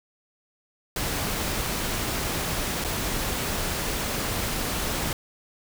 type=noise with dropouts; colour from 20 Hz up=pink; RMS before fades=-28 dBFS; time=0.96-5.13 s; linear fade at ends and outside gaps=2 ms; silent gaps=2.841-2.846 s; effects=none